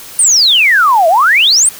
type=exponential two-way sweep; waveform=sine; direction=down then up; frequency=9300 to 627 to 9300 Hz; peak=-5 dBFS; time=0.19-1.69 s; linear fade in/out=2 ms; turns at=1.08 s; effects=white hiss -31 dBFS RMS until 1.79 s